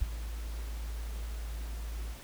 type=tone with ADSR envelope; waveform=sine; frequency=55 Hz; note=A1; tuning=in tune; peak=-20 dBFS; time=0.01-2.17 s; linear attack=13 ms; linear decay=15 ms; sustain=-15 dB; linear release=63 ms; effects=pink hiss -50 dBFS RMS until 2.23 s